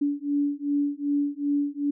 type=beating tone pair; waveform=sine; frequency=286 / 288.6 Hz; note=D4 / D4; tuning=-46 / -30 cents; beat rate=2.6 Hz; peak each=-26 dBFS; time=0.01-1.91 s; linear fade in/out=10 ms; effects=none